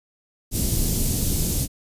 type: band-stop noise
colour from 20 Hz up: pink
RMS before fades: -22 dBFS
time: 0.51-1.68 s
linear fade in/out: 50 ms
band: 260 to 6800 Hz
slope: 12 dB/octave
effects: resampled to 32000 Hz